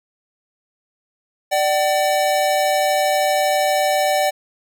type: tone pair together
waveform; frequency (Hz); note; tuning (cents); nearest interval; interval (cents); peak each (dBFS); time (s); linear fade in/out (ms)
square; 593 / 760.6; D5 / F#5; +17 / +48; major third; 431; -19; 1.51-4.31; 20
effects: none